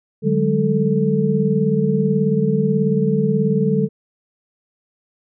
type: tone cluster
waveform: sine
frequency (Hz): 149.7 / 187.8 / 206.3 / 439.8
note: D3 / F#3 / G#3 / A4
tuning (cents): +33 / +26 / -11 / -1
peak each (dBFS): -20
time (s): 0.22-3.89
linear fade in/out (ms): 50
effects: none